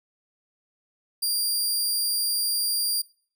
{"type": "tone", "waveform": "20% pulse", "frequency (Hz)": 4776, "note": "D8", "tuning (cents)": 28, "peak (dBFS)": -17, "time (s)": [1.22, 3.02], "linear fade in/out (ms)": 10, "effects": ["noise-tail reverb RT60 0.5 s tail -23 dB re dry"]}